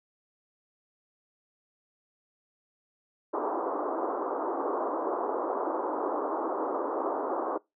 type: band-pass noise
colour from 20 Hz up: pink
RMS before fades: -31 dBFS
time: 3.33-7.58 s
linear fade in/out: 10 ms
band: 300 to 1200 Hz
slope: 48 dB/octave
effects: noise-tail reverb RT60 0.2 s tail -23 dB re dry